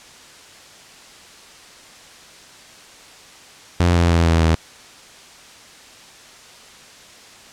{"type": "tone with pitch steps", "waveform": "sawtooth", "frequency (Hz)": [87.31, 85.71, 84.14, 82.6, 81.09], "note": ["F2", "F2", "E2", "E2", "E2"], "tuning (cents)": [0, -32, 36, 4, -28], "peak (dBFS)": -9, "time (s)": [3.8, 4.55], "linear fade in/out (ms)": 0, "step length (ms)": 150, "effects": ["white hiss -43 dBFS RMS until 7.52 s", "low-pass 7000 Hz 12 dB/octave"]}